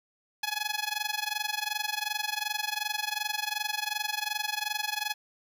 10% pulse tone with amplitude modulation, 843 Hz, G#5, 26 cents sharp, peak -18 dBFS, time 0.43-5.14 s, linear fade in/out 5 ms, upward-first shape sine, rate 22.7 Hz, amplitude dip 90%, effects none

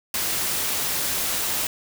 white noise, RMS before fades -25 dBFS, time 0.14-1.67 s, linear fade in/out 2 ms, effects none

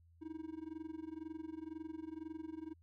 triangle tone with amplitude modulation, 317.3 Hz, D#4, 34 cents sharp, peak -38 dBFS, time 0.21-2.74 s, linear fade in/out 20 ms, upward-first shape sine, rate 22 Hz, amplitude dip 90%, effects added 84 Hz sine -63 dBFS peak until 2.82 s

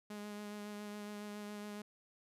sawtooth tone with vibrato, 207.7 Hz, G#3, in tune, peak -40 dBFS, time 0.1-1.82 s, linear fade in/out 5 ms, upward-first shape sine, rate 7.2 Hz, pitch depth 15 cents each way, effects resampled to 32000 Hz

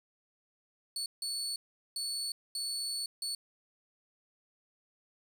30% pulse tone bursts at uneven times, 4435 Hz, C#8, in tune, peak -31 dBFS, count 5, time 0.96-1.06 / 1.22-1.56 / 1.96-2.32 / 2.55-3.06 / 3.22-3.35 s, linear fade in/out 2 ms, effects 11-bit

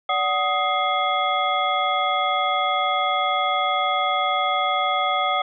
sine tone cluster, 580 / 747 / 1251 / 2111 / 3356 Hz, D5 / F#5 / D#6 / C7 / G#7, -22 / +16 / +9 / +15 / +17 cents, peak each -29 / -23 / -23 / -28 / -28 dBFS, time 0.09-5.42 s, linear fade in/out 5 ms, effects none

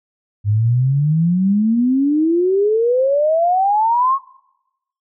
sine exponential sweep, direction up, 100.4 to 1108.7 Hz, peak -12 dBFS, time 0.44-4.19 s, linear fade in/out 50 ms, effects noise-tail reverb RT60 0.9 s tail -22 dB re dry

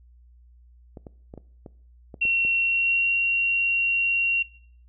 clicks, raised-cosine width 2 ms, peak -26 dBFS, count 8, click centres 0.972 / 1.068 / 1.339 / 1.377 / 1.662 / 2.142 / 2.253 / 2.45 s
sine tone with pitch glide, 2728 to 2749 Hz, F7 to F7, -41 to -28 cents, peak -19 dBFS, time 2.21-4.43 s, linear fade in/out 10 ms, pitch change +13 cents, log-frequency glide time 2.6-3.1 s
effects noise-tail reverb RT60 0.6 s tail -21 dB re dry + added 60 Hz sine -50 dBFS peak until 4.88 s

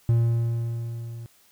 triangle tone with level ramp, 116.54 Hz, A#2, in tune, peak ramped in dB -14 to -33 dBFS, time 0.09-1.26 s, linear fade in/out 0 ms, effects white hiss -59 dBFS RMS until 1.51 s

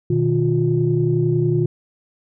sine tone cluster, 123.7 / 154.6 / 354.6 Hz, B2 / D#3 / F4, +3 / -11 / +26 cents, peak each -19 dBFS, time 0.1-1.66 s, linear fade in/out 5 ms, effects tanh soft clip ceiling -5 dBFS

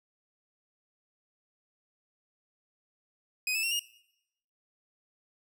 sawtooth tone with pitch steps, 2507 / 2616 / 2731 / 2850 Hz, D#7 / E7 / F7 / F7, +12 / -14 / -39 / +34 cents, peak -25 dBFS, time 3.47-3.794 s, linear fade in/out 2 ms, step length 81 ms, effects noise-tail reverb RT60 0.8 s tail -20 dB re dry

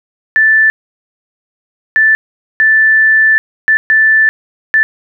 sine tone bursts at uneven times, 1760 Hz, A6, in tune, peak -5 dBFS, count 6, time 0.36-0.7 / 1.96-2.15 / 2.6-3.38 / 3.68-3.77 / 3.9-4.29 / 4.74-4.83 s, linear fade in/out 0 ms, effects none

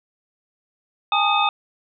sine tone cluster, 816 / 878 / 1236 / 2556 / 3619 Hz, G#5 / A5 / D#6 / D#7 / A7, -31 / -4 / -12 / +46 / +48 cents, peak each -21 / -24 / -21 / -24 / -24 dBFS, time 1.12-1.49 s, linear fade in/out 2 ms, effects none

